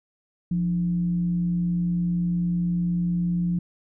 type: tone with frequency modulation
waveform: sine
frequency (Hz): 174.4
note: F3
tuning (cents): -2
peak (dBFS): -21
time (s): 0.51-3.59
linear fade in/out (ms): 5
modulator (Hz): 129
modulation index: 0.22
effects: none